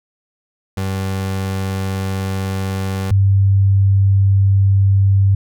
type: tone pair in turn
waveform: 30% pulse / sine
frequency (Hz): 96 / 98.02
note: G2 / G2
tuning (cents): -36 / 0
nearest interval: unison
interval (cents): 36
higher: second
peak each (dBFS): -16 / -9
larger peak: second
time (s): 0.77-3.11 / 3.11-5.35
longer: first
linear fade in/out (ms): 5
effects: none